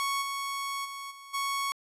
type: tone with level steps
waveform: sawtooth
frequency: 1108.7 Hz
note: C#6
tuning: in tune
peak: -24 / -28 / -34 / -42 / -25 dBFS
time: 0-1.72 s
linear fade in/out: 0 ms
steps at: 0.21 / 0.84 / 1.1 / 1.33 s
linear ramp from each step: 20 ms
effects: resampled to 32000 Hz